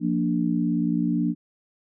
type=chord; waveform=sine; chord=Bb major; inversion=second; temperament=equal; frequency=174.61 / 233.1 / 293.7 Hz; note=F3 / Bb3 / D4; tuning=0 / 0 / 0 cents; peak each=-25 dBFS; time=0-1.35 s; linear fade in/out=50 ms; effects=none